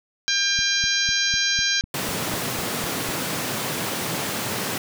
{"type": "harmonic tone", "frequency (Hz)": 799, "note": "G5", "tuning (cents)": 33, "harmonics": [2, 3, 4, 5, 6, 7, 8], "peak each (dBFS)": [-25, -29, -28, -25, -28, -27, -29], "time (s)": [0.28, 1.81], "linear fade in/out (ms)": 0}
{"type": "click train", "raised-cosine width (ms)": 5, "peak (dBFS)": -23, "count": 11, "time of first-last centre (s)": [0.59, 3.09], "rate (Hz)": 4}
{"type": "high-pass noise", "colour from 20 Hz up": "pink", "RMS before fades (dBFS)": -27, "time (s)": [1.94, 4.78], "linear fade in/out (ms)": 2, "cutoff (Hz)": 120, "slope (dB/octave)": 24}
{"effects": []}